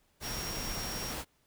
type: tone in noise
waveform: sine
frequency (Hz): 5588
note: F8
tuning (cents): 0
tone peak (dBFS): -40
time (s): 0.21-1.15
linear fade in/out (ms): 50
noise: pink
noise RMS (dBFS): -38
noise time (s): 0.2-1.25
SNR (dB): -5
effects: pink hiss -71 dBFS RMS until 1.46 s